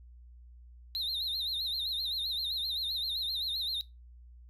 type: tone with vibrato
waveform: triangle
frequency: 3915 Hz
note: B7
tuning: 16 cents flat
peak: -30 dBFS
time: 0.95-3.81 s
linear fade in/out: 0 ms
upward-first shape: sine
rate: 7.7 Hz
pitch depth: 140 cents each way
effects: noise-tail reverb RT60 0.2 s tail -18 dB re dry + added 60 Hz sine -50 dBFS peak until 4.49 s